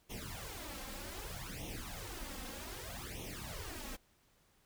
pink noise with flanger, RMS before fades -45 dBFS, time 0.09-3.97 s, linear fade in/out 20 ms, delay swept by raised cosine 0.32 to 3.82 ms, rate 0.64 Hz, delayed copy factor +0.85, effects pink hiss -71 dBFS RMS until 4.65 s

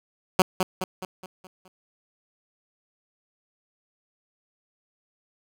10% pulse tone with echo, 185.6 Hz, F#3, 6 cents sharp, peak -6 dBFS, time 0.39-0.42 s, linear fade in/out 2 ms, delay 210 ms, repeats 6, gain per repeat -6 dB, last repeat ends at 1.68 s, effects none

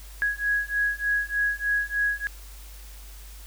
sine beating tone pair, 1661.2 / 1664.5 Hz, G#6 / G#6, 0 / +3 cents, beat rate 3.3 Hz, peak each -26 dBFS, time 0.22-2.27 s, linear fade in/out 0 ms, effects added 50 Hz sine -41 dBFS peak until 3.46 s + white hiss -49 dBFS RMS until 3.46 s

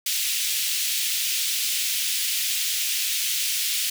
pink high-pass noise, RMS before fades -25 dBFS, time 0.06-3.9 s, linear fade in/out 5 ms, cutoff 2600 Hz, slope 24 dB/octave, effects none

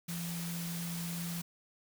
sine tone in noise, 170.4 Hz, F3, 42 cents flat, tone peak -37 dBFS, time 0.08-1.42 s, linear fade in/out 10 ms, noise white, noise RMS -43 dBFS, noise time 0.08-1.42 s, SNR +3 dB, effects none

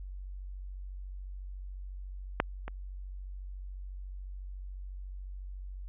clicks, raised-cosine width 0.5 ms, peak -9 / -24 dBFS, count 2, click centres 2.401 / 2.68 s, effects added 47 Hz sine -39 dBFS peak until 5.88 s + resampled to 8000 Hz

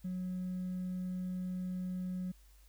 triangle tone with hard clipping, 183 Hz, F#3, 19 cents flat, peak -35 dBFS, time 0.04-2.32 s, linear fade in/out 10 ms, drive 2 dB, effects added 50 Hz sine -58 dBFS peak until 2.68 s + white hiss -68 dBFS RMS until 2.68 s

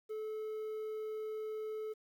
triangle tone with quantisation, 432.7 Hz, A4, 29 cents flat, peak -36 dBFS, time 0.09-1.94 s, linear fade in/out 20 ms, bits 11, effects none

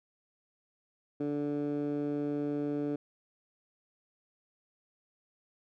15% pulse tone with band-pass filter, 145.8 Hz, D3, 12 cents flat, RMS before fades -33 dBFS, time 1.2-2.96 s, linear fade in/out 5 ms, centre 330 Hz, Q 2.1, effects none

